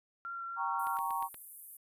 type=tone with vibrato; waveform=sine; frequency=1371 Hz; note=F6; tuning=32 cents flat; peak=-38 dBFS; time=0.25-0.97 s; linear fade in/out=0 ms; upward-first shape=triangle; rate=3.7 Hz; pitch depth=14 cents each way
type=chord; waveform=sine; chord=G diminished; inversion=none; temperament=equal; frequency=784 / 932.3 / 1108.7 Hz; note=G5 / Bb5 / Db6; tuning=0 / 0 / 0 cents; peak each=-39 / -35 / -36 dBFS; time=0.56-1.29 s; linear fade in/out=50 ms
type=high-pass noise; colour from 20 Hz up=pink; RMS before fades=-48 dBFS; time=0.79-1.77 s; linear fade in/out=5 ms; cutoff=10000 Hz; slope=48 dB/octave
type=click train; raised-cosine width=0.3 ms; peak=-33 dBFS; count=5; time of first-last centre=0.87-1.344 s; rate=8.44 Hz
effects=resampled to 32000 Hz